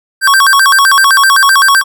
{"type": "tone with vibrato", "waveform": "square", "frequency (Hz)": 1318.5, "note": "E6", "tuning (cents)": 0, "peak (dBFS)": -5, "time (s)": [0.21, 1.84], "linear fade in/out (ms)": 50, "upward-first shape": "square", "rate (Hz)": 7.8, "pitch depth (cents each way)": 300, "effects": []}